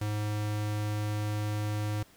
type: tone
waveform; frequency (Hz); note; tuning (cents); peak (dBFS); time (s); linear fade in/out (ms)
square; 105.3; G#2; +24; -30; 0.01-2.03; 5
effects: pink hiss -59 dBFS RMS until 2.16 s